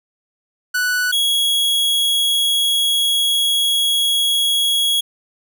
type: tone pair in turn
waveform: 45% pulse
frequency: 1482 / 3327 Hz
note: F#6 / G#7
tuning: +2 / +2 cents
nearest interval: octave + major second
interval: 1400 cents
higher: second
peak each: -16 / -14 dBFS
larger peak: second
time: 0.74-1.12 / 1.12-5.01 s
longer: second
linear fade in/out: 10 ms
effects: none